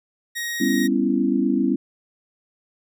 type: tone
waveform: sawtooth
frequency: 1882 Hz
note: A#6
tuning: 16 cents sharp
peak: -22 dBFS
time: 0.35-0.88 s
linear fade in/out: 20 ms
type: chord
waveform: sine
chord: C# half-diminished seventh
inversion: second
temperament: just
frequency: 199.57 / 249.5 / 277.2 / 332.6 Hz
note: G3 / B3 / C#4 / E4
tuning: +31 / +18 / 0 / +16 cents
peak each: -24 / -22 / -22 / -24 dBFS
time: 0.6-1.76 s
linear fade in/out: 10 ms
effects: none